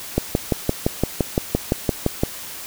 click train, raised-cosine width 2 ms, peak -3 dBFS, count 13, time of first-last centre 0.18-2.235 s, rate 5.84 Hz, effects white hiss -34 dBFS RMS until 2.66 s

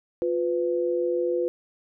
sine tone pair together, 353.3 / 499.6 Hz, F4 / B4, +20 / +20 cents, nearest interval tritone, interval 600 cents, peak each -25 dBFS, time 0.22-1.48 s, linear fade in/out 0 ms, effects none

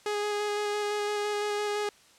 sawtooth tone with vibrato, 415.3 Hz, G#4, in tune, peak -24 dBFS, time 0.06-1.89 s, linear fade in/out 2 ms, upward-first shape square, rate 5.9 Hz, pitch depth 10 cents each way, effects white hiss -58 dBFS RMS until 2.18 s + low-pass 8000 Hz 12 dB/octave

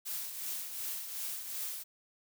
blue noise with tremolo, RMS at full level -37 dBFS, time 0.05-1.84 s, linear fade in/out 20 ms, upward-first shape triangle, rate 2.7 Hz, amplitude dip 55%, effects none

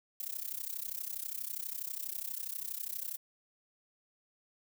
violet noise with amplitude modulation, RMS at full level -36 dBFS, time 0.2-3.17 s, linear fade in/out 2 ms, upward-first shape sine, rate 32.3 Hz, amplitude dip 90%, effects none

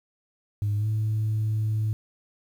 sine tone with pitch glide, 103.4 to 108.42 Hz, G#2 to A2, -7 to -25 cents, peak -21 dBFS, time 0.62-1.93 s, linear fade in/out 0 ms, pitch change +82 cents, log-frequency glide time 0.77-0.87 s, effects tanh soft clip ceiling -20 dBFS + 9-bit

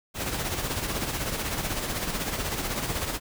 pink noise with tremolo, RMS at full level -28 dBFS, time 0.14-3.2 s, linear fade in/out 50 ms, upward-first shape sine, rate 16 Hz, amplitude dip 50%, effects none

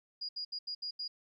sine tone bursts at uneven times, 4869 Hz, D#8, 38 cents flat, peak -36 dBFS, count 6, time 0.21-0.29 / 0.36-0.45 / 0.52-0.59 / 0.67-0.75 / 0.82-0.91 / 0.99-1.08 s, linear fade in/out 10 ms, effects 13-bit

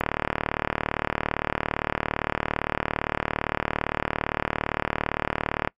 click train, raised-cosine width 0.5 ms, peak -7 dBFS, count 214, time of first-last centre 0.01-5.675 s, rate 37.6 Hz, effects noise-tail reverb RT60 0.1 s tail -24 dB re dry + MP3 96 kbps

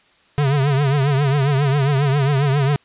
square tone with vibrato, 140 Hz, C#3, 18 cents sharp, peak -15 dBFS, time 0.38-2.76 s, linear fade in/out 0 ms, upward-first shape triangle, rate 7.4 Hz, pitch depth 120 cents each way, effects white hiss -55 dBFS RMS until 2.84 s + resampled to 8000 Hz

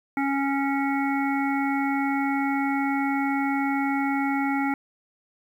harmonic tone, 276.4 Hz, C#4, 5 cents flat, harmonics 1 / 3 / 5 / 7 / 8, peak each -24 / -28 / -33 / -35 / -33 dBFS, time 0.17-4.74 s, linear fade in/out 2 ms, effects 9-bit

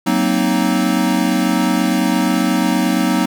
square chord, C half-diminished seventh, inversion second, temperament equal with one note detuned, 187.04 / 233.1 / 261.6 / 311.1 Hz, Gb3 / Bb3 / C4 / Eb4, +19 / 0 / 0 / 0 cents, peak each -20 dBFS, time 0.06-3.26 s, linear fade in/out 10 ms, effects none

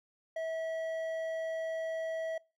triangle tone with hard clipping, 648 Hz, E5, 30 cents flat, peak -35 dBFS, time 0.36-2.38 s, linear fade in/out 5 ms, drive 10 dB, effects noise-tail reverb RT60 0.3 s tail -24 dB re dry

